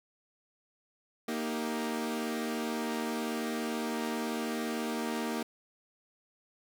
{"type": "chord", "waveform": "sawtooth", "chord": "Eb major", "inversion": "second", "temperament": "equal", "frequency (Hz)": [233.1, 311.1, 392], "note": ["Bb3", "Eb4", "G4"], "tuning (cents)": [0, 0, 0], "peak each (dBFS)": [-30, -34, -36], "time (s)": [1.28, 5.43], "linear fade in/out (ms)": 5, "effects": []}